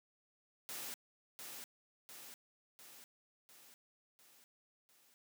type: noise with echo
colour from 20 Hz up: white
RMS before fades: -45 dBFS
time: 0.69-0.94 s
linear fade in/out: 0 ms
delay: 700 ms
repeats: 6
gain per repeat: -4 dB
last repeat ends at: 5.14 s
effects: high-pass 150 Hz 12 dB/octave